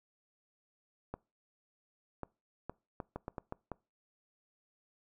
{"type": "clicks", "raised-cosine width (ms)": 1, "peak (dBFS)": -25, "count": 9, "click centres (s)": [1.14, 2.233, 2.696, 3.002, 3.16, 3.281, 3.382, 3.524, 3.717], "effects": ["noise-tail reverb RT60 0.3 s tail -24 dB re dry"]}